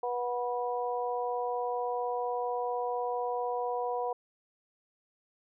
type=harmonic tone; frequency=244.3 Hz; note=B3; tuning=19 cents flat; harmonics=2 / 3 / 4; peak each=-33 / -34 / -36 dBFS; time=0.03-4.13 s; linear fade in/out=5 ms; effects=none